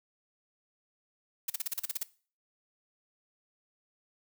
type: noise bursts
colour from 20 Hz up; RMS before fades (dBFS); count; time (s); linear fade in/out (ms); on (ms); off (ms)
blue; -32; 10; 1.48-2.032; 5; 21; 38
effects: noise-tail reverb RT60 0.4 s tail -19 dB re dry